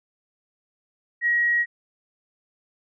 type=tone; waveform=sine; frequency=1900 Hz; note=A#6; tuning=33 cents sharp; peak=-18 dBFS; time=1.21-1.66 s; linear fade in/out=50 ms; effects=none